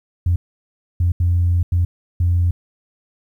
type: tone bursts at uneven times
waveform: sine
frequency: 87.4 Hz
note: F2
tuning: 2 cents sharp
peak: -12 dBFS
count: 5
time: 0.26-0.36 / 1-1.12 / 1.2-1.63 / 1.72-1.85 / 2.2-2.51 s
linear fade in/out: 5 ms
effects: tanh soft clip ceiling -9 dBFS + 9-bit